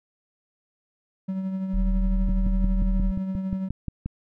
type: tone with tremolo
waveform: triangle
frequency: 190 Hz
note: F#3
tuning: 46 cents sharp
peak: -22 dBFS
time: 1.28-3.69 s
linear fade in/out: 10 ms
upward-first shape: triangle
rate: 12 Hz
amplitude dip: 45%
type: tone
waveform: sine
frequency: 40.68 Hz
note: E1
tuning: 22 cents flat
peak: -20 dBFS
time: 1.73-3.12 s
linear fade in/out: 20 ms
type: click train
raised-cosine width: 5 ms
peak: -17 dBFS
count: 11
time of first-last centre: 2.29-4.06 s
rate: 5.65 Hz
effects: none